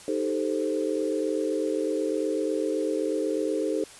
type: chord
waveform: sine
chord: A half-diminished seventh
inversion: second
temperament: equal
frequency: 311.1 / 392 / 440 / 523.3 Hz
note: Eb4 / G4 / A4 / C5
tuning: 0 / 0 / 0 / 0 cents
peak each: -29 / -31 / -29 / -31 dBFS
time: 0.08-3.84 s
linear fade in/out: 2 ms
effects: white hiss -47 dBFS RMS until 3.99 s + resampled to 24000 Hz